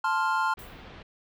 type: chord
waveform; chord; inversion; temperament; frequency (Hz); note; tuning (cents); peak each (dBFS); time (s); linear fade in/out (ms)
triangle; F major; first; equal; 880 / 1046.5 / 1396.9; A5 / C6 / F6; 0 / 0 / 0; -26; 0.04-0.54; 5
type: low-pass noise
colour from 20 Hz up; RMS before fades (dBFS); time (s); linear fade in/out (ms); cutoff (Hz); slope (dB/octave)
pink; -46; 0.57-1.03; 10; 3700; 24
type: noise with exponential decay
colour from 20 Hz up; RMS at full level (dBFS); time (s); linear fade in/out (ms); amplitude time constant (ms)
violet; -45; 0.59-0.88; 1; 63
effects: none